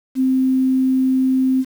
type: tone with quantisation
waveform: sine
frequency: 261.1 Hz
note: C4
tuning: 3 cents flat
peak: -13 dBFS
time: 0.15-1.65 s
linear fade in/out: 50 ms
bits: 7
effects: none